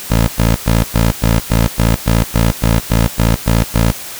15% pulse tone bursts, 56.3 Hz, A1, 40 cents sharp, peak -3 dBFS, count 14, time 0.1-3.92 s, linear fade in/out 10 ms, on 180 ms, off 100 ms, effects white hiss -28 dBFS RMS until 4.19 s

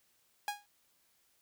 sawtooth tone with exponential decay, 823 Hz, G#5, 16 cents flat, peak -27 dBFS, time 0.48-0.66 s, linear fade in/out 1 ms, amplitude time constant 37 ms, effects white hiss -72 dBFS RMS until 1.41 s

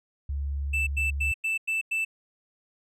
sine tone, 70.3 Hz, C#2, 25 cents sharp, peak -27 dBFS, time 0.29-1.32 s, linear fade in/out 5 ms
triangle tone bursts, 2648 Hz, E7, 7 cents sharp, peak -23 dBFS, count 6, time 0.73-2.05 s, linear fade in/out 10 ms, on 140 ms, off 96 ms
effects resampled to 32000 Hz

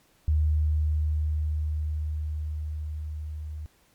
sine tone with level ramp, 76.5 Hz, D#2, 29 cents flat, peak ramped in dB -19 to -33 dBFS, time 0.28-3.66 s, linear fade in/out 0 ms, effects pink hiss -63 dBFS RMS until 3.94 s + MP3 96 kbps

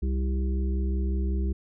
harmonic tone, 65.41 Hz, C2, in tune, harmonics 1 / 3 / 5 / 6, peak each -24 / -34 / -38 / -40 dBFS, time 0.02-1.53 s, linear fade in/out 10 ms, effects none

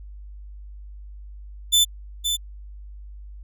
sawtooth tone with echo, 3520 Hz, A7, in tune, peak -11 dBFS, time 1.72-1.85 s, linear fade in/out 20 ms, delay 520 ms, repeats 1, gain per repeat -7 dB, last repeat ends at 2.37 s, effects added 50 Hz sine -37 dBFS peak until 3.43 s

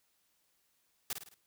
white noise with echo, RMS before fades -36 dBFS, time 1.1-1.13 s, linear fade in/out 2 ms, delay 53 ms, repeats 4, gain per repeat -6 dB, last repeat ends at 1.342 s, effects white hiss -75 dBFS RMS until 1.46 s

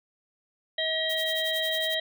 harmonic tone, 638 Hz, D#5, 43 cents sharp, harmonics 1 / 3 / 5 / 6, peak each -31 / -31 / -31 / -31 dBFS, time 0.78-2 s, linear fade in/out 5 ms
blue noise with tremolo, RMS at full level -37 dBFS, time 1.09-1.95 s, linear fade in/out 10 ms, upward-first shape triangle, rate 11 Hz, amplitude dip 100%
effects none

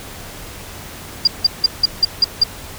sine tone bursts, 4804 Hz, D8, 38 cents sharp, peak -7 dBFS, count 7, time 1.25-2.438 s, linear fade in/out 5 ms, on 24 ms, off 170 ms, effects added 94 Hz sine -42 dBFS peak until 2.78 s + pink hiss -34 dBFS RMS until 2.78 s

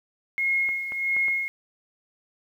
sine tone with tremolo, 2157 Hz, C#7, 48 cents flat, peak -20 dBFS, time 0.38-1.48 s, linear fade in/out 0 ms, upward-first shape sine, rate 1.5 Hz, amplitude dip 65%
clicks, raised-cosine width 0.5 ms, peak -25 dBFS, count 4, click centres 0.69 / 0.921 / 1.166 / 1.283 s
effects 9-bit

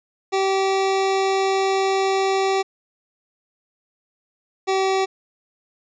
25% pulse tone pair in turn, 386.2 / 383.3 Hz, G4 / G4, -26 / -39 cents, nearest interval unison, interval 13 cents, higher first, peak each -14 dBFS, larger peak neither, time 0.32-2.63 / 4.67-5.06 s, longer first, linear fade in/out 20 ms, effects resampled to 16000 Hz

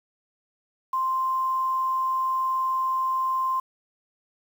sine tone with quantisation, 1046.5 Hz, C6, in tune, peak -22 dBFS, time 0.93-3.6 s, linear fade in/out 5 ms, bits 8, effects none

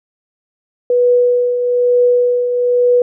sine tone with tremolo, 490 Hz, B4, 14 cents flat, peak -7 dBFS, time 0.9-3.02 s, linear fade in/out 2 ms, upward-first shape triangle, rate 1.1 Hz, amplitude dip 55%, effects none

